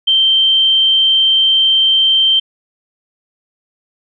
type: tone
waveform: sine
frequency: 3131 Hz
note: G7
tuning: 3 cents flat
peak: -8 dBFS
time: 0.07-2.4 s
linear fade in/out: 10 ms
effects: none